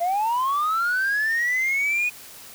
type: linear sweep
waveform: sine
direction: up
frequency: 668 to 2489 Hz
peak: -18 dBFS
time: 0-2.1 s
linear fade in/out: 20 ms
effects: tanh soft clip ceiling -18 dBFS + white hiss -43 dBFS RMS until 2.54 s